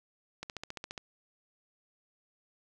click train, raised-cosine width 0.2 ms, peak -22 dBFS, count 9, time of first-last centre 0.43-0.978 s, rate 14.6 Hz, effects none

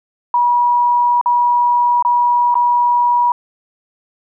sine tone with dropouts, 966 Hz, B5, 39 cents flat, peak -10 dBFS, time 0.34-3.32 s, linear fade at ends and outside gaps 2 ms, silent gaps 1.213-1.259 / 2.025-2.049 / 2.543-2.553 s, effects none

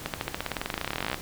accelerating click train, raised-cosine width 0.3 ms, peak -12 dBFS, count 30, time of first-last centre 0.06-1.144 s, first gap 78 ms, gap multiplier 0.94, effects pink hiss -41 dBFS RMS until 1.21 s

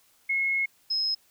sine tone pair in turn, 2171 / 5135 Hz, C#7 / E8, -37 / -46 cents, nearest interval octave + minor third, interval 1491 cents, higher second, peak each -23 / -24 dBFS, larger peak first, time 0.29-0.66 / 0.9-1.15 s, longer first, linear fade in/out 10 ms, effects white hiss -63 dBFS RMS until 1.3 s

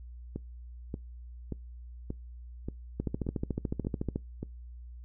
two click trains, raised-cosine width 3 ms, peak -22 / -18 dBFS, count 8 / 17, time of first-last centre 0.36-4.43 / 3-4.159 s, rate 1.72 / 13.8 Hz, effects noise-tail reverb RT60 0.2 s tail -24 dB re dry + added 60 Hz sine -43 dBFS peak until 5.04 s

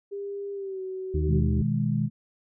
sine tone with pitch glide, 400.9 to 376.2 Hz, G4 to F#4, +39 to +29 cents, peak -31 dBFS, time 0.11-1.42 s, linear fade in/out 20 ms, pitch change -110 cents, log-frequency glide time 0.53-0.81 s
harmonic tone, 77.3 Hz, D#2, 11 cents flat, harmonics 1 / 2 / 4 / 5, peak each -24 / -30 / -36 / -38 dBFS, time 1.14-1.62 s, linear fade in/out 5 ms
sine chord, G# minor, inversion first, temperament equal with one note detuned, 123.47 / 156.92 / 207.7 Hz, B2 / D#3 / G#3, 0 / +15 / 0 cents, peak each -27 dBFS, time 1.27-2.1 s, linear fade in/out 50 ms
effects none

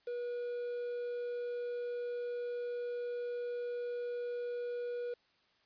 triangle tone with quantisation, 483.7 Hz, B4, 36 cents flat, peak -34 dBFS, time 0.07-5.14 s, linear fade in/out 5 ms, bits 9, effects white hiss -71 dBFS RMS until 5.65 s + resampled to 11025 Hz

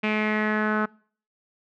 sawtooth tone with low-pass filter sweep, 213.9 Hz, A3, 49 cents flat, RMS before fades -24 dBFS, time 0.03-0.86 s, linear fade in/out 10 ms, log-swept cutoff 2500 to 1400 Hz, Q 5, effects noise-tail reverb RT60 0.5 s tail -25 dB re dry

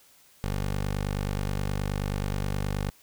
15% pulse tone, 49.44 Hz, G1, 15 cents sharp, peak -21 dBFS, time 0.44-2.9 s, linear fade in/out 0 ms, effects white hiss -58 dBFS RMS until 3.02 s

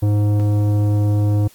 sine tone with tanh clipping, 103.83 Hz, G#2, in tune, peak -15 dBFS, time 0.02-1.48 s, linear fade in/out 10 ms, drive 13 dB, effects white hiss -49 dBFS RMS until 1.54 s + Opus 32 kbps

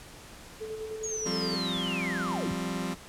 sine tone with tremolo, 436.7 Hz, A4, 13 cents flat, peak -33 dBFS, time 0.6-1.56 s, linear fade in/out 20 ms, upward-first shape square, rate 9.7 Hz, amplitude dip 40%
sine linear sweep, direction down, 6740 to 30.92 Hz, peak -32 dBFS, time 1.03-2.53 s, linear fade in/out 10 ms
sawtooth chord, F suspended second, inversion none, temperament just, 174.61 / 196.44 / 261.9 Hz, F3 / G3 / C4, 0 / +4 / +2 cents, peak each -30 / -31 / -31 dBFS, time 1.25-2.95 s, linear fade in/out 20 ms
effects pink hiss -48 dBFS RMS until 3.08 s + low-pass 11000 Hz 12 dB/octave

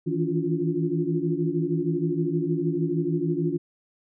sine tone cluster, 158.1 / 164.6 / 286 / 343.1 / 355.7 Hz, D#3 / E3 / D4 / F4 / F4, +28 / -2 / -46 / -31 / +32 cents, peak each -29 dBFS, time 0.06-3.58 s, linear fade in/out 20 ms, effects none

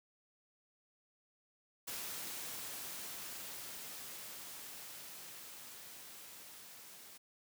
white noise with level ramp, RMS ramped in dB -43 to -55 dBFS, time 1.87-7.18 s, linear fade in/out 10 ms, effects high-pass 100 Hz 12 dB/octave

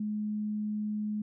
sine tone, 211.3 Hz, G#3, 30 cents sharp, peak -30 dBFS, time 0-1.22 s, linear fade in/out 5 ms, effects none

